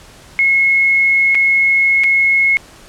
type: tone with dropouts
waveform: sine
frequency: 2173 Hz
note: C#7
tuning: 35 cents flat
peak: -9 dBFS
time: 0.39-2.57 s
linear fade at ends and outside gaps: 0 ms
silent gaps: 1.347-1.352 / 2.036-2.041 s
effects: pink hiss -41 dBFS RMS until 2.88 s + low-pass 10000 Hz 12 dB/octave